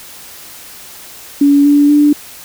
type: tone with pitch steps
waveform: sine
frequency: 284.4 / 289 / 293.7 Hz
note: C#4 / D4 / D4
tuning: +45 / -28 / 0 cents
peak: -5 dBFS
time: 1.41-2.13 s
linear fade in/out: 5 ms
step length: 240 ms
effects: white hiss -34 dBFS RMS until 2.44 s